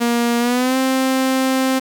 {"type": "tone with pitch glide", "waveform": "sawtooth", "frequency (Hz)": [236.7, 262.6], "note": ["A#3", "C4"], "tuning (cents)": [27, 6], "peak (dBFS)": -11, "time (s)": [0, 1.8], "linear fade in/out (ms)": 20, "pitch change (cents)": 179, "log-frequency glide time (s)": [0.39, 0.77], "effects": ["7-bit"]}